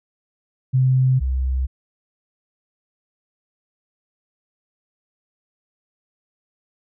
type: tone pair in turn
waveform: sine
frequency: 129.8 / 64.9 Hz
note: C3 / C2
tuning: -13 / -13 cents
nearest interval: octave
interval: 1200 cents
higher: first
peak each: -13 / -18 dBFS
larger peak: first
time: 0.73-1.2 / 1.2-1.67 s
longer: neither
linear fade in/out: 20 ms
effects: none